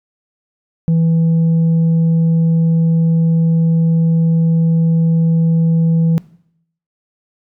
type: tone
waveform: sine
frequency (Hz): 164.4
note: E3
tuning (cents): -4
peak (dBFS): -7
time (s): 0.88-6.18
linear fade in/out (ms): 0
effects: noise-tail reverb RT60 0.7 s tail -22 dB re dry + tanh soft clip ceiling -9 dBFS